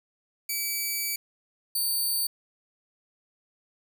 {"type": "tone pair in turn", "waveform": "5% pulse", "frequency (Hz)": [2300, 4568], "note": ["D7", "D8"], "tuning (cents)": [-37, -49], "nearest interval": "octave", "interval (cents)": 1188, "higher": "second", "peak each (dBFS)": -18, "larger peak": "neither", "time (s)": [[0.49, 1.16], [1.75, 2.27]], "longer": "first", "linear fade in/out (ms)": 5, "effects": []}